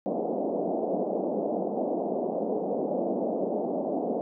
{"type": "band-pass noise", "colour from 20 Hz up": "white", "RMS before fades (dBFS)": -29, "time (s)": [0.06, 4.21], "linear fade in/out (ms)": 0, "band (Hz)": [190, 710], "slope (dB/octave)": 48, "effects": []}